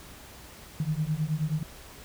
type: beating tone pair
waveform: sine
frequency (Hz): 150 / 159.4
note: D3 / D#3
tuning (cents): +37 / +42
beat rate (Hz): 9.4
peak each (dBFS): -29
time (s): 0.8-1.63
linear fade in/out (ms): 2
effects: added 60 Hz sine -53 dBFS peak until 2.04 s + pink hiss -48 dBFS RMS until 2.04 s